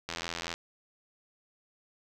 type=click train; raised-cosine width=0.2 ms; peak=-17 dBFS; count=39; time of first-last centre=0.09-0.54 s; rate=84.5 Hz; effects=none